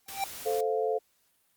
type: tone with exponential growth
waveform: square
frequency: 784 Hz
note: G5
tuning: in tune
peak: -25 dBFS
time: 0.06-0.24 s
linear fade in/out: 2 ms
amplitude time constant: 39 ms
type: noise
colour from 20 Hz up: white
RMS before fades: -42 dBFS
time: 0.08-0.61 s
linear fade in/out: 5 ms
type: chord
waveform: sine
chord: F major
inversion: first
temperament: equal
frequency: 440 / 523.3 / 698.5 Hz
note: A4 / C5 / F5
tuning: 0 / 0 / 0 cents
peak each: -28 / -32 / -32 dBFS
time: 0.45-0.99 s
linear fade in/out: 20 ms
effects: white hiss -70 dBFS RMS until 1.56 s + Opus 48 kbps